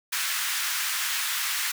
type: high-pass noise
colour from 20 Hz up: pink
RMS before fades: -28 dBFS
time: 0.12-1.72 s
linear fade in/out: 10 ms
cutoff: 1300 Hz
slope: 24 dB/octave
effects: none